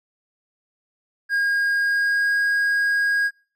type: tone with pitch glide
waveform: triangle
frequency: 1627 to 1637.4 Hz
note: G#6 to G#6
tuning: -36 to -25 cents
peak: -16 dBFS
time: 1.29-3.31 s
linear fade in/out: 50 ms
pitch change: +11 cents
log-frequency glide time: 1.77-2.37 s
effects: noise-tail reverb RT60 0.4 s tail -22 dB re dry